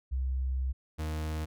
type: tone pair in turn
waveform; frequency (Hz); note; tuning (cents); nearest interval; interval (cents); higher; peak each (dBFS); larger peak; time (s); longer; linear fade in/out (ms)
sine / 40% pulse; 65 / 77.86; C2 / D#2; -11 / +2; minor third; 313; second; -28 / -31; first; 0.11-0.73 / 0.98-1.46; first; 20
effects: none